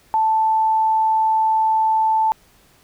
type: tone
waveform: sine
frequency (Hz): 880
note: A5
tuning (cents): 0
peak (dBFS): -14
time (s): 0.14-2.32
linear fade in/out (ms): 0
effects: pink hiss -54 dBFS RMS until 2.83 s

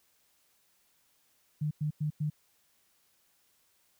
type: tone bursts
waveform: sine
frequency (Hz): 150.9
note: D3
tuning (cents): +47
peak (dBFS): -28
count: 4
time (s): 1.61-2.301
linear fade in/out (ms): 10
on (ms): 100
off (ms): 97
effects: white hiss -70 dBFS RMS until 3.99 s

